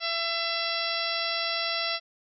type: harmonic tone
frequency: 671 Hz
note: E5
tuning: 31 cents sharp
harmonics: 1 / 2 / 3 / 4 / 5 / 6 / 7 / 8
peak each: -35 / -35 / -35 / -35 / -35 / -35 / -35 / -35 dBFS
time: 0-2 s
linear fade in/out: 50 ms
effects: none